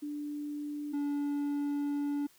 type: tone pair in turn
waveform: sine / triangle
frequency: 294 / 287.9 Hz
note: D4 / D4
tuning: +2 / -34 cents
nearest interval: unison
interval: 36 cents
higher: first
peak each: -35 / -28 dBFS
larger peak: second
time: 0.02-0.93 / 0.93-2.27 s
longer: second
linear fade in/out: 10 ms
effects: white hiss -63 dBFS RMS until 2.38 s